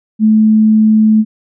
sine tone, 217 Hz, A3, 24 cents flat, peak -5 dBFS, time 0.19-1.25 s, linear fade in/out 50 ms, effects none

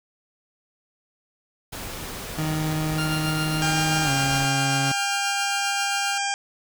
pink noise, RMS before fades -34 dBFS, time 1.72-4.46 s, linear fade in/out 10 ms
30% pulse tone with pitch glide, 155.56 to 137.79 Hz, D#3 to C#3, 0 to -10 cents, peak -21 dBFS, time 2.38-4.92 s, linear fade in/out 5 ms, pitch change -210 cents, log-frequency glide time 4.04-4.1 s
20% pulse tone with tremolo, 1396.9 Hz, F6, in tune, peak -22 dBFS, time 2.98-6.18 s, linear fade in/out 5 ms, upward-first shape sine, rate 7.5 Hz, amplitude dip 40%
harmonic tone, 799 Hz, G5, 33 cents sharp, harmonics 1 / 2 / 3 / 4 / 6 / 7 / 8 / 9 / 10, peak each -27 / -30 / -32 / -33 / -35 / -35 / -36 / -37 / -37 dBFS, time 3.62-6.34 s, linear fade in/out 0 ms
effects none

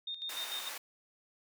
sine tone with tremolo, 3665 Hz, A#7, 30 cents flat, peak -36 dBFS, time 0.07-0.69 s, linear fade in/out 5 ms, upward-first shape square, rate 6.7 Hz, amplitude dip 65%
pink high-pass noise, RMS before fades -43 dBFS, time 0.29-0.78 s, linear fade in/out 5 ms, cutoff 880 Hz, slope 12 dB/octave
effects none

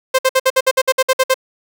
sawtooth tone bursts, 523 Hz, C5, 1 cent flat, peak -6 dBFS, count 12, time 0.14-1.343 s, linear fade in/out 10 ms, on 48 ms, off 57 ms, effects none

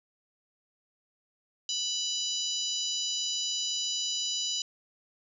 harmonic tone with a mistuned harmonic, 987.8 Hz, B5, in tune, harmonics 3 / 4 / 5 / 6 / 7, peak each -34 / -35 / -36 / -37 / -37 dBFS, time 1.69-4.62 s, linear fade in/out 2 ms, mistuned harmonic 7, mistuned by +17 cents, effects none

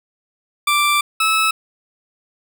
20% pulse tone pair in turn, 1174.7 / 1300.6 Hz, D6 / E6, 0 / -24 cents, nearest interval major second, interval 176 cents, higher second, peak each -9 dBFS, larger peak neither, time 0.67-1.01 / 1.2-1.51 s, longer first, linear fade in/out 5 ms, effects none

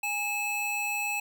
square tone pair together, 824 / 2599 Hz, G#5 / E7, -14 / -25 cents, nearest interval octave + minor sixth, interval 1989 cents, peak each -35 / -30 dBFS, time 0.03-1.2 s, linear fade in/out 5 ms, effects none

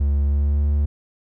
triangle tone with pitch glide, 71 to 72.87 Hz, C#2 to D2, +42 to -13 cents, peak -14 dBFS, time 0-0.86 s, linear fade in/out 10 ms, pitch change +45 cents, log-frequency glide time 0.26-0.65 s, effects none

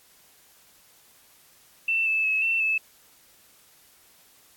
sine tone with pitch steps, 2675 / 2624 / 2582 / 2685 / 2612 Hz, E7 / E7 / E7 / E7 / E7, +25 / -9 / -37 / +31 / -17 cents, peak -21 dBFS, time 1.88-2.78 s, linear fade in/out 5 ms, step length 180 ms, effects white hiss -57 dBFS RMS until 4.56 s + AAC 64 kbps

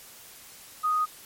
sine tone, 1244.5 Hz, D#6, in tune, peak -22 dBFS, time 0.83-1.06 s, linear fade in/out 20 ms, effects white hiss -48 dBFS RMS until 1.25 s + MP3 64 kbps

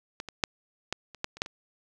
clicks, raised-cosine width 0.2 ms, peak -18 / -22 / -6 / -12 / -28 / -12 / -29 / -9 / -24 dBFS, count 9, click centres 0.201 / 0.287 / 0.438 / 0.926 / 1.147 / 1.244 / 1.37 / 1.419 / 1.461 s, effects none

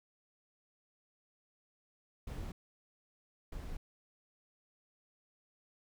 brown noise bursts at uneven times, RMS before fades -42 dBFS, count 2, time 2.27-2.52 / 3.52-3.77 s, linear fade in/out 5 ms, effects none

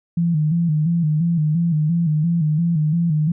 sine tone with vibrato, 161 Hz, E3, 41 cents flat, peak -15 dBFS, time 0.17-3.32 s, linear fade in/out 5 ms, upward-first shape square, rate 2.9 Hz, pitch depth 92 cents each way, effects none

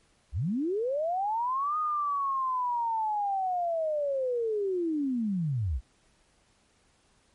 sine linear two-way sweep, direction up then down, 51 to 1244.5 to 51 Hz, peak -26 dBFS, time 0.32-5.81 s, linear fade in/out 50 ms, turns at 1.78 s, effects pink hiss -66 dBFS RMS until 7.34 s + MP3 48 kbps

